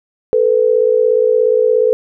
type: tone pair together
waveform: sine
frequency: 440 / 497 Hz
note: A4 / B4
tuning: 0 / +11 cents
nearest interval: major second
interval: 211 cents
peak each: -12 dBFS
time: 0.33-1.93 s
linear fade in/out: 0 ms
effects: none